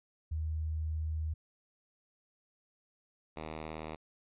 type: tone pair in turn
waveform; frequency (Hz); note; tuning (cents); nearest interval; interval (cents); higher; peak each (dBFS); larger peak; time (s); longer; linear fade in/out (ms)
sine / 5% pulse; 78.5 / 78.5; D#2 / D#2; +16 / +16; unison; 0; neither; -32 / -29; second; 0.31-1.34 / 3.36-3.96; first; 10
effects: resampled to 8000 Hz